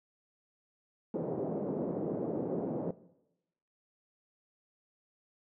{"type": "band-pass noise", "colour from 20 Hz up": "white", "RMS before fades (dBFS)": -35, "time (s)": [1.14, 2.91], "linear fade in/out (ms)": 2, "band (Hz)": [150, 520], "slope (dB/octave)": 24, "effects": ["noise-tail reverb RT60 0.9 s tail -18 dB re dry"]}